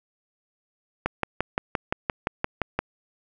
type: click train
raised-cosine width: 0.5 ms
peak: -8 dBFS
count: 11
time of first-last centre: 1.06-2.79 s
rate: 5.78 Hz
effects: none